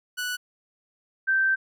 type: tone pair in turn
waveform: sawtooth / sine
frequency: 1479 / 1558.7 Hz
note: F#6 / G6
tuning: -1 / -10 cents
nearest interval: minor second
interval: 91 cents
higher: second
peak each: -24 / -19 dBFS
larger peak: second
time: 0.17-0.37 / 1.27-1.56 s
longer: second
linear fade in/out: 20 ms
effects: none